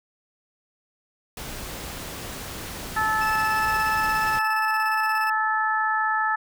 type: noise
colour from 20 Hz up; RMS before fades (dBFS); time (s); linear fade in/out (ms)
pink; -35; 1.37-4.39; 2
type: harmonic tone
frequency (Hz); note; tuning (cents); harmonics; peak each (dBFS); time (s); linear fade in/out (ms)
435.1; A4; -19; 2 / 3 / 4; -25 / -25 / -25; 2.96-6.36; 10
type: tone with tremolo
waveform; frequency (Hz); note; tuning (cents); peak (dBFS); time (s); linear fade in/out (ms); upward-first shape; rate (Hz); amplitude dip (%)
30% pulse; 2630; E7; -5; -28; 3.21-5.3; 5; square; 17; 50
effects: none